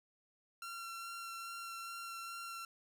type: tone with vibrato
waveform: sawtooth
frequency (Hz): 1365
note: F6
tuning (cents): -40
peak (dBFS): -40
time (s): 0.62-2.65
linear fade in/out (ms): 2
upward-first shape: sine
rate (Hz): 2.4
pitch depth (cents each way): 11
effects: none

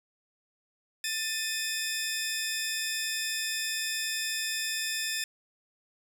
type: tone pair together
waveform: 15% pulse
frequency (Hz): 1777 / 2513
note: A6 / D#7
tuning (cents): +17 / +17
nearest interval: tritone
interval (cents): 600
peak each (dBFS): -26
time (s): 1.04-5.24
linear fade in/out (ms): 2
effects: none

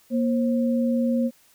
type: tone pair together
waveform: sine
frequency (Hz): 236.8 / 532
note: A#3 / C5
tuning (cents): +27 / +29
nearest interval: octave + major second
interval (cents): 1402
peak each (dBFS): -20 / -27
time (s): 0.1-1.31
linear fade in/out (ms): 50
effects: white hiss -58 dBFS RMS until 1.54 s

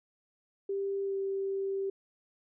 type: tone with pitch glide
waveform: sine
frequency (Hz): 394.5 to 390.2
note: G4 to G4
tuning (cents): +11 to -8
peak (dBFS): -30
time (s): 0.69-1.9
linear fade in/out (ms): 5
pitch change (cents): -19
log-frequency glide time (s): 1.03-1.16
effects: none

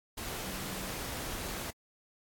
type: tone in noise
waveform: sine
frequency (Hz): 190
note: F#3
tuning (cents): +46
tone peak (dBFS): -44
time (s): 0.42-0.9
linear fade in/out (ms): 10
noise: pink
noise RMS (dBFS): -39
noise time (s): 0.17-1.71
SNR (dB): -8
effects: AAC 64 kbps

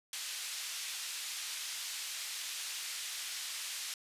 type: band-pass noise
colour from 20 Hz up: pink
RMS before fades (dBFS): -41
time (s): 0.13-3.94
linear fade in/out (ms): 2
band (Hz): 2800 to 10000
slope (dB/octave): 12
effects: resampled to 32000 Hz

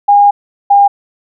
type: tone pair in turn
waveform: sine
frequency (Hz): 814 / 805.6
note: G#5 / G5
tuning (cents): -35 / +47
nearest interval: unison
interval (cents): 18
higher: first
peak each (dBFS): -3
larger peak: neither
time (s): 0.08-0.31 / 0.7-0.88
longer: first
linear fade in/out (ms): 10
effects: none

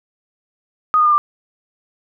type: tone with pitch steps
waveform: sine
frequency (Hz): 1244.5 / 1224.5 / 1204.9 / 1185.6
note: D#6 / D#6 / D6 / D6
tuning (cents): 0 / -28 / +44 / +16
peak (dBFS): -10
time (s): 0.94-1.18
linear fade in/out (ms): 0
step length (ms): 60
effects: none

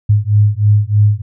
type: beating tone pair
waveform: sine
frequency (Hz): 102.9 / 106.1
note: G#2 / G#2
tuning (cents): -16 / +38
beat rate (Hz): 3.2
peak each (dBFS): -11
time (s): 0.09-1.22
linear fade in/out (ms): 10
effects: none

